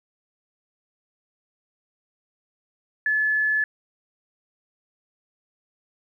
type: tone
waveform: sine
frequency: 1723 Hz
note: A6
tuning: 37 cents flat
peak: -19 dBFS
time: 3.06-3.64 s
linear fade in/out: 2 ms
effects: 10-bit